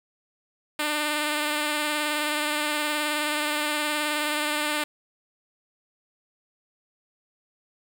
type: tone with vibrato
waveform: 5% pulse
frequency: 299.5 Hz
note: D4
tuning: 34 cents sharp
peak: -13 dBFS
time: 0.79-4.84 s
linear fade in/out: 5 ms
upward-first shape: triangle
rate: 19 Hz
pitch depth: 32 cents each way
effects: none